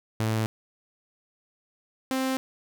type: tone pair in turn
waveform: sawtooth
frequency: 110.4 / 262.6 Hz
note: A2 / C4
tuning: +6 / +6 cents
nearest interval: octave + minor third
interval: 1500 cents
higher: second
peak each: -20 / -21 dBFS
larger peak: first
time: 0.2-0.46 / 2.11-2.37 s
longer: neither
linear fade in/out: 0 ms
effects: none